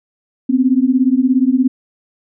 sine beating tone pair, 250 / 267 Hz, B3 / C4, +21 / +35 cents, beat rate 17 Hz, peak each -13 dBFS, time 0.49-1.68 s, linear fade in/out 10 ms, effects none

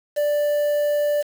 triangle tone with quantisation, 588 Hz, D5, 2 cents sharp, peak -16 dBFS, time 0.16-1.23 s, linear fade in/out 20 ms, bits 6, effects none

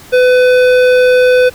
triangle tone with hard clipping, 502 Hz, B4, 28 cents sharp, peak -7 dBFS, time 0.12-1.5 s, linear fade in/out 20 ms, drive 17 dB, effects pink hiss -36 dBFS RMS until 1.54 s

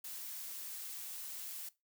blue noise, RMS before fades -45 dBFS, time 0.04-1.69 s, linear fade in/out 5 ms, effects noise-tail reverb RT60 0.2 s tail -18 dB re dry

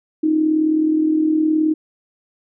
sine tone with amplitude modulation, 312.2 Hz, D#4, 6 cents sharp, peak -11 dBFS, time 0.23-1.74 s, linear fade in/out 10 ms, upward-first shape sine, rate 39.2 Hz, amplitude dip 55%, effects none

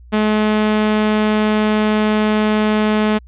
sawtooth tone, 213.7 Hz, G#3, 50 cents sharp, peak -9 dBFS, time 0.12-3.19 s, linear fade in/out 20 ms, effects added 60 Hz sine -38 dBFS peak until 3.27 s + resampled to 8000 Hz

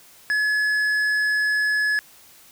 sine tone with tanh clipping, 1702 Hz, G#6, 42 cents sharp, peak -20 dBFS, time 0.3-1.99 s, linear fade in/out 0 ms, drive 8 dB, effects white hiss -50 dBFS RMS until 2.51 s

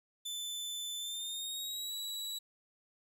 sawtooth tone with pitch glide, 3520 to 3906 Hz, A7 to B7, 0 to -20 cents, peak -35 dBFS, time 0.25-2.39 s, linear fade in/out 10 ms, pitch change +180 cents, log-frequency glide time 0.98-1.93 s, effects 11-bit

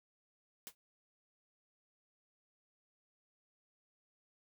white noise with exponential decay, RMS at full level -43 dBFS, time 0.67-0.75 s, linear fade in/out 0 ms, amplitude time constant 16 ms, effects none

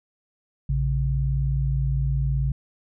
sine tone pair together, 57.6 / 137 Hz, A#1 / C#3, -20 / -20 cents, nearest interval octave + minor third, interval 1500 cents, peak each -23 dBFS, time 0.69-2.52 s, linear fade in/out 5 ms, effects none

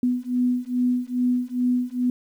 sine beating tone pair, 246.9 / 249.3 Hz, B3 / B3, 0 / +16 cents, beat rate 2.4 Hz, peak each -23 dBFS, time 0.03-2.1 s, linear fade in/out 2 ms, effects 9-bit

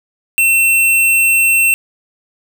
sine tone with sample-and-hold, 2700 Hz, E7, 41 cents sharp, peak -8 dBFS, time 0.38-1.74 s, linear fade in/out 0 ms, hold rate 11025 Hz, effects none

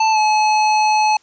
square tone with pitch glide, 880 to 856.4 Hz, A5 to A5, 0 to -47 cents, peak -13 dBFS, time 0-1.17 s, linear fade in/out 5 ms, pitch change -47 cents, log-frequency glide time 0.12-0.18 s, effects white hiss -55 dBFS RMS until 1.22 s + resampled to 16000 Hz

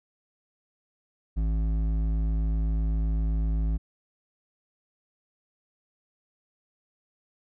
triangle tone with hard clipping, 53.9 Hz, A1, 35 cents flat, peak -25 dBFS, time 1.36-3.78 s, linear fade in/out 20 ms, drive 13 dB, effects none

